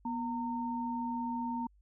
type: tone pair together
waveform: sine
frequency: 242.7 / 916.3 Hz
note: B3 / A#5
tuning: -30 / -30 cents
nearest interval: octave + major seventh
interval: 2300 cents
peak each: -35 / -36 dBFS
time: 0.05-1.67 s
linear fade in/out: 5 ms
effects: added 50 Hz sine -61 dBFS peak until 1.81 s